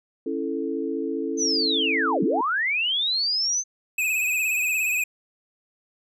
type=chord; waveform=sine; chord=A major; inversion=first; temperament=just; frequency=275 / 330 / 440 Hz; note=C#4 / E4 / A4; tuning=-14 / +2 / 0 cents; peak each=-29 dBFS; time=0.26-2.41 s; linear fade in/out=5 ms
type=linear two-way sweep; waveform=sine; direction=down then up; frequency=6272 to 165.7 to 6272 Hz; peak=-21 dBFS; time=1.37-3.64 s; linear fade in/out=50 ms; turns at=2.23 s
type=tone with vibrato; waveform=square; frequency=2533 Hz; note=D#7; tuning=30 cents sharp; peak=-22 dBFS; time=3.98-5.04 s; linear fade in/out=5 ms; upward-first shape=triangle; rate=17 Hz; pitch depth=78 cents each way
effects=none